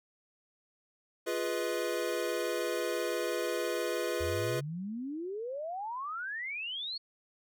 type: chord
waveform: square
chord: F half-diminished seventh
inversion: none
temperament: equal with one note detuned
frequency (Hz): 349.2 / 415.3 / 493.9 / 632.4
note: F4 / Ab4 / Cb5 / Eb5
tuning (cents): 0 / 0 / 0 / +28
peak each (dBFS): -37 / -38 / -36 / -39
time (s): 1.26-4.61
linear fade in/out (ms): 20
type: exponential sweep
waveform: sine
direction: up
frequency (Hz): 76.7 to 4435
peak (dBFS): -35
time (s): 4.2-6.98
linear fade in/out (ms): 10
effects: none